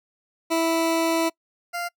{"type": "tone pair in turn", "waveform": "20% pulse", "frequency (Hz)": [328.9, 696.1], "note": ["E4", "F5"], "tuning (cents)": [-4, -6], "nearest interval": "octave + minor second", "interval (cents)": 1298, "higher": "second", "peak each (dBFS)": [-15, -22], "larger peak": "first", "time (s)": [[0.5, 1.3], [1.73, 1.89]], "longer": "first", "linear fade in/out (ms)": 20, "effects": ["noise-tail reverb RT60 0.1 s tail -26 dB re dry"]}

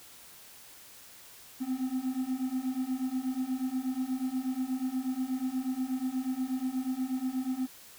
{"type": "beating tone pair", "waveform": "triangle", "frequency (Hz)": [253.6, 261.9], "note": ["B3", "C4"], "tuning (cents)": [46, 2], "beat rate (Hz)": 8.3, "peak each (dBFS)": [-32, -30], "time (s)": [1.6, 7.67], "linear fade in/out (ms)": 20, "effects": ["white hiss -52 dBFS RMS until 7.98 s"]}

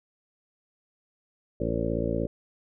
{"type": "harmonic tone", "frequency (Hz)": 56.7, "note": "A#1", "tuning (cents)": -47, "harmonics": [1, 2, 3, 4, 5, 6, 8, 9, 10], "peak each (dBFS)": [-34, -34, -34, -34, -34, -34, -34, -34, -34], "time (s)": [1.6, 2.27], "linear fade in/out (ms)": 5, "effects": []}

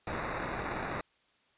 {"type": "noise with sample-and-hold", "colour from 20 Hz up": "violet", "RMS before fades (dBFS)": -36, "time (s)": [0.07, 1.01], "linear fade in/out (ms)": 2, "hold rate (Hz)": 3150, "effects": ["white hiss -69 dBFS RMS until 1.57 s", "resampled to 8000 Hz"]}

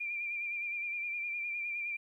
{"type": "tone with vibrato", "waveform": "sine", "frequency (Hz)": 2384, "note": "D7", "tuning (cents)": 25, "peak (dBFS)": -34, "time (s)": [0, 1.97], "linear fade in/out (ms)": 10, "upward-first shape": "sine", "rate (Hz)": 9.7, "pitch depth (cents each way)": 38, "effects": ["12-bit"]}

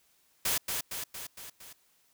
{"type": "noise with echo", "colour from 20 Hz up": "white", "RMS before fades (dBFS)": -29, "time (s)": [0.45, 0.58], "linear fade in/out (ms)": 5, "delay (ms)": 230, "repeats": 5, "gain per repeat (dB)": -4, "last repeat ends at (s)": 1.73, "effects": ["white hiss -68 dBFS RMS until 2.13 s"]}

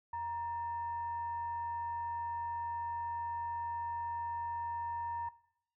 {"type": "tone with frequency modulation", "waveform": "sine", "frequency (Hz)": 938, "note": "A#5", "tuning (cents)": 11, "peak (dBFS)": -36, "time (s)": [0.13, 5.29], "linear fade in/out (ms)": 5, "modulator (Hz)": 851, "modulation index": 0.31, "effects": ["noise-tail reverb RT60 0.7 s tail -18 dB re dry"]}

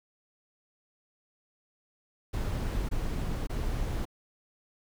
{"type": "noise bursts", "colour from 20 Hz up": "brown", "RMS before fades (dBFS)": -31, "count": 3, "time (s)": [2.33, 4.054], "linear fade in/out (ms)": 10, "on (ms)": 560, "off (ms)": 22, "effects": []}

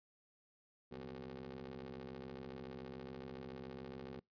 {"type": "ring-modulated tone", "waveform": "20% pulse", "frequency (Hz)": 67.1, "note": "C2", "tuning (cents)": 44, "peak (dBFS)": -39, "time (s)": [0.91, 4.2], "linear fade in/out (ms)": 10, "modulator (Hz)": 309, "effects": ["noise-tail reverb RT60 0.2 s tail -26 dB re dry", "resampled to 11025 Hz"]}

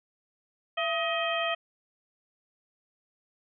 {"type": "harmonic tone with a mistuned harmonic", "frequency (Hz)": 631, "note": "D#5", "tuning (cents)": 24, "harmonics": [1, 2, 3, 4, 5], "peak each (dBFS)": [-30, -33, -35, -34, -34], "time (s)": [0.77, 1.55], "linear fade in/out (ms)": 10, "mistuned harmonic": 1, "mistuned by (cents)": 110, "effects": []}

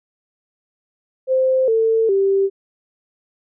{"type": "tone with pitch steps", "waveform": "sine", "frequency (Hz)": [521, 448.2, 391.2], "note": ["C5", "A4", "G4"], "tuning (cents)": [-7, 32, -4], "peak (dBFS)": -13, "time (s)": [1.27, 2.5], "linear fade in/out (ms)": 50, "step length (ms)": 410, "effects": []}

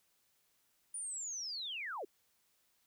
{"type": "linear sweep", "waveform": "sine", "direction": "down", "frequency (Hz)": [9610, 323.1], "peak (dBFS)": -39, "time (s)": [0.94, 2.05], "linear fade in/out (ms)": 5, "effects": ["white hiss -75 dBFS RMS until 2.86 s"]}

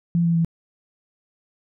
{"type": "tone with pitch steps", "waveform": "sine", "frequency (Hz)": [170.5, 168.25, 166.03], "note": ["F3", "E3", "E3"], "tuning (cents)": [-41, 36, 13], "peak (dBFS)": -16, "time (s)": [0.15, 0.447], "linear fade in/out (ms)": 0, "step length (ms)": 99, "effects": []}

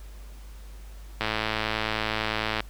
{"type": "click train", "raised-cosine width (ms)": 0.3, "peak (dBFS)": -10, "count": 153, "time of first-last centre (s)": [1.21, 2.604], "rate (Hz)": 109, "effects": ["added 50 Hz sine -40 dBFS peak until 2.69 s", "pink hiss -54 dBFS RMS until 2.69 s"]}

